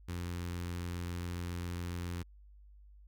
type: tone with notch filter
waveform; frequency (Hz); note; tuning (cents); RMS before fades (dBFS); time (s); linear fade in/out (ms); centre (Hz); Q
sawtooth; 87.31; F2; 0; -39; 0.08-2.23; 10; 650; 1.3
effects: added 50 Hz sine -54 dBFS peak until 3.07 s